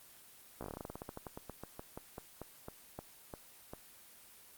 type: slowing click train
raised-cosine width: 1 ms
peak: -28 dBFS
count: 27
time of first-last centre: 0.61-3.735 s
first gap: 15 ms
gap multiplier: 1.14
effects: white hiss -58 dBFS RMS until 4.57 s + Opus 24 kbps